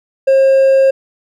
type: tone with hard clipping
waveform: triangle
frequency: 537 Hz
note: C5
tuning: 45 cents sharp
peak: -7 dBFS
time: 0.27-0.91 s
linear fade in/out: 10 ms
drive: 5 dB
effects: none